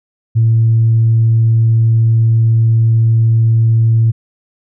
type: tone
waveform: sine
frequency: 113.5 Hz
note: A#2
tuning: 46 cents flat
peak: -6 dBFS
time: 0.35-4.12 s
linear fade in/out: 20 ms
effects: tanh soft clip ceiling -3 dBFS